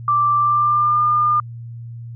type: tone with pitch glide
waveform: sine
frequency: 1174.7 to 1207 Hz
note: D6 to D6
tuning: 0 to +47 cents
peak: -13 dBFS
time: 0.08-1.4 s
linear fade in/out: 2 ms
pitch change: +47 cents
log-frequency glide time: 0.38-1.02 s
effects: added 117 Hz sine -30 dBFS peak until 2.15 s